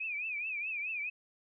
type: tone with vibrato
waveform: sine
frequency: 2473 Hz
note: D#7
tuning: 11 cents flat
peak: -34 dBFS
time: 0-1.1 s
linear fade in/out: 10 ms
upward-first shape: triangle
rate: 4.7 Hz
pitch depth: 150 cents each way
effects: none